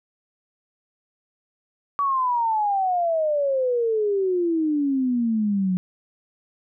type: exponential sweep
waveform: sine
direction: down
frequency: 1147 to 180 Hz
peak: -19 dBFS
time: 1.99-5.77 s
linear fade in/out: 0 ms
effects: none